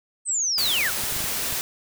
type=linear sweep; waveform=sine; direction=down; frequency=8372 to 1183 Hz; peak=-21 dBFS; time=0.25-0.92 s; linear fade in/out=50 ms
type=noise; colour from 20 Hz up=white; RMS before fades=-27 dBFS; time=0.58-1.61 s; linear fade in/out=0 ms
type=clicks; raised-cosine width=5 ms; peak=-26 dBFS; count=6; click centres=1.037 / 1.124 / 1.164 / 1.204 / 1.242 / 1.526 s
effects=none